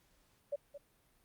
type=tone with echo; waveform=sine; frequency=572 Hz; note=D5; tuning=46 cents flat; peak=-33 dBFS; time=0.52-0.56 s; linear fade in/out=10 ms; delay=220 ms; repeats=1; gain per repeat=-12 dB; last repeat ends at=0.78 s; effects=pink hiss -71 dBFS RMS until 1.24 s + Opus 48 kbps